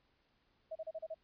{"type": "tone bursts", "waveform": "sine", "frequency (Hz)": 641, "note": "E5", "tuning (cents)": -49, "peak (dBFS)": -39, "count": 6, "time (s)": [0.71, 1.145], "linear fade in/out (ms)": 10, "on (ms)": 45, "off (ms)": 33, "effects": ["pink hiss -75 dBFS RMS until 1.23 s", "resampled to 11025 Hz"]}